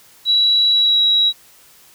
sine tone with pitch glide, 3911 to 3873 Hz, B7 to B7, -18 to -35 cents, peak -11 dBFS, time 0.25-1.33 s, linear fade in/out 50 ms, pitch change -17 cents, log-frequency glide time 0.69-1.02 s, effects white hiss -48 dBFS RMS until 1.94 s

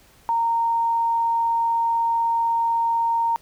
sine tone, 924 Hz, A#5, 16 cents flat, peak -18 dBFS, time 0.29-3.36 s, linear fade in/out 0 ms, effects pink hiss -54 dBFS RMS until 3.41 s

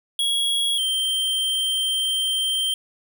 square tone pair in turn, 3322 / 3141 Hz, G#7 / G7, 0 / +3 cents, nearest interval minor second, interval 97 cents, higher first, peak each -20 / -21 dBFS, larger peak first, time 0.19-0.78 / 0.78-2.74 s, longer second, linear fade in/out 2 ms, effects none

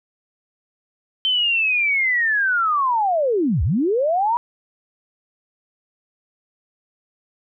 sine linear two-way sweep, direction down then up, 3103 to 61.9 to 978 Hz, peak -16 dBFS, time 1.25-4.37 s, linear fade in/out 0 ms, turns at 3.63 s, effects none

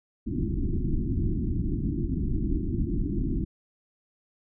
pink low-pass noise, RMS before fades -27 dBFS, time 0.26-3.45 s, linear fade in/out 20 ms, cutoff 360 Hz, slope 96 dB/octave, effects none

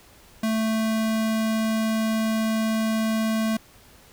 square tone, 220.9 Hz, A3, 7 cents sharp, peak -22 dBFS, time 0.43-3.57 s, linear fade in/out 5 ms, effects pink hiss -52 dBFS RMS until 4.12 s

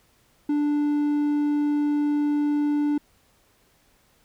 triangle tone, 293.7 Hz, D4, in tune, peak -18 dBFS, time 0.49-2.98 s, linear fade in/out 5 ms, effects pink hiss -62 dBFS RMS until 4.24 s

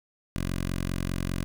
10% pulse tone with notch filter, 45 Hz, F#1, 47 cents flat, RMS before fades -30 dBFS, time 0.36-1.44 s, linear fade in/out 0 ms, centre 770 Hz, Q 1.4, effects none

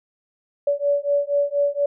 sine beating tone pair, 570 / 574.2 Hz, C#5 / D5, +48 / -39 cents, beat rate 4.2 Hz, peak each -21 dBFS, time 0.67-1.86 s, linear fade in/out 5 ms, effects none

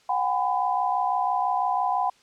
sine tone cluster, 731 / 797 / 1003 Hz, F#5 / G5 / B5, -21 / +28 / +26 cents, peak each -26 dBFS, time 0.09-2.1 s, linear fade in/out 5 ms, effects white hiss -59 dBFS RMS until 2.22 s + low-pass 6000 Hz 12 dB/octave

